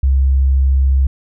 sine tone, 67 Hz, C2, 42 cents sharp, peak -9 dBFS, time 0.03-1.07 s, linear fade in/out 5 ms, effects none

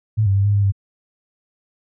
sine tone with pitch steps, 108.4 / 97.8 / 99 / 102.3 / 101.2 / 98.8 Hz, A2 / G2 / G2 / G#2 / G#2 / G2, -25 / -4 / +18 / -26 / -44 / +14 cents, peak -13 dBFS, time 0.17-0.722 s, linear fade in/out 20 ms, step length 92 ms, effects none

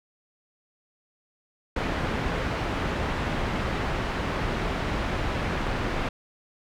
pink low-pass noise, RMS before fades -28 dBFS, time 1.76-6.09 s, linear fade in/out 5 ms, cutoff 2400 Hz, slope 12 dB/octave, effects none

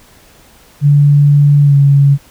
sine tone with pitch glide, 144.4 to 140.53 Hz, D3 to C#3, -29 to +24 cents, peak -4 dBFS, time 0.81-2.18 s, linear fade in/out 50 ms, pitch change -47 cents, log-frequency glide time 1.63-1.75 s, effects pink hiss -44 dBFS RMS until 2.3 s

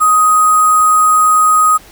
sine tone with sample-and-hold, 1251 Hz, D#6, 9 cents sharp, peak -6 dBFS, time 0-1.78 s, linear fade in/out 20 ms, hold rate 8820 Hz, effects pink hiss -40 dBFS RMS until 1.91 s

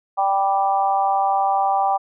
harmonic tone, 196 Hz, G3, in tune, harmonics 3 / 4 / 5 / 6, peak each -29 / -17 / -25 / -26 dBFS, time 0.17-1.98 s, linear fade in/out 20 ms, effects none

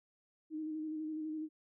sine tone with vibrato, 311.1 Hz, D#4, in tune, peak -37 dBFS, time 0.5-1.49 s, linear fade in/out 50 ms, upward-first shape square, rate 12 Hz, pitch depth 23 cents each way, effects none

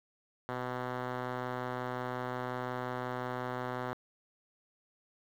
5% pulse tone, 125.6 Hz, B2, 30 cents sharp, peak -23 dBFS, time 0.49-3.93 s, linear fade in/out 0 ms, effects low-pass 2000 Hz 12 dB/octave + 9-bit

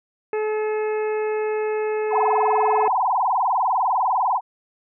harmonic tone, 429.3 Hz, A4, 43 cents flat, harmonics 1 / 2 / 3 / 4 / 5 / 6, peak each -21 / -31 / -38 / -38 / -40 / -39 dBFS, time 0.33-2.88 s, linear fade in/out 2 ms
sine tone with vibrato, 873 Hz, A5, 14 cents flat, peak -17 dBFS, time 2.1-4.41 s, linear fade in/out 50 ms, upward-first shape sine, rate 20 Hz, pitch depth 300 cents each way
effects none

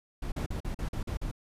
brown noise bursts, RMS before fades -33 dBFS, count 8, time 0.22-1.314 s, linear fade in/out 5 ms, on 100 ms, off 42 ms, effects resampled to 32000 Hz

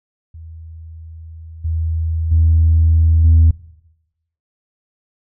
sine tone with level steps, 81.1 Hz, E2, 28 cents flat, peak -32 / -16 / -8 / -5 dBFS, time 0.34-3.51 s, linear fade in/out 5 ms, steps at 1.64 / 2.31 / 3.24 s, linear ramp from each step 10 ms, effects noise-tail reverb RT60 0.9 s tail -21 dB re dry + tanh soft clip ceiling -4 dBFS

